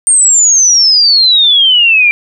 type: exponential sweep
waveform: sine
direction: down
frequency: 8800 to 2349 Hz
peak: -4 dBFS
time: 0.07-2.11 s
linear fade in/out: 0 ms
effects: none